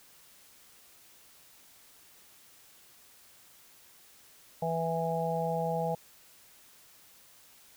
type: harmonic tone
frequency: 164.81 Hz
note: E3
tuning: in tune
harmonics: 1 / 3 / 4 / 5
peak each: -34 / -34 / -34 / -34 dBFS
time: 4.62-5.95 s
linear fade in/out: 5 ms
effects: white hiss -58 dBFS RMS until 7.76 s